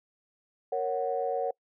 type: chord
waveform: sine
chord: F# major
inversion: first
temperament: equal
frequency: 466.2 / 554.4 / 740 Hz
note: A#4 / C#5 / F#5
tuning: 0 / 0 / 0 cents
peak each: -31 dBFS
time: 0.72-1.51 s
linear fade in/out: 5 ms
effects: noise-tail reverb RT60 0.1 s tail -25 dB re dry + tanh soft clip ceiling -17 dBFS